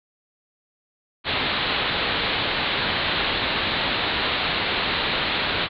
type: low-pass noise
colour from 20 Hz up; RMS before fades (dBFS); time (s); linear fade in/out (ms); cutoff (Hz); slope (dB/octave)
white; -24; 1.24-5.69; 50; 4200; 96
effects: none